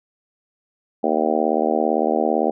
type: harmonic tone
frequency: 77.78 Hz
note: D#2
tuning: in tune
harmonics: 3 / 4 / 5 / 6 / 7 / 8 / 9 / 10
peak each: -25 / -25 / -25 / -25 / -25 / -25 / -25 / -25 dBFS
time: 1.03-2.51 s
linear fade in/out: 10 ms
effects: none